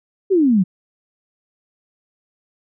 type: exponential sweep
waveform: sine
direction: down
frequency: 406.3 to 174.61 Hz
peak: -11 dBFS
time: 0.3-0.64 s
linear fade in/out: 20 ms
effects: none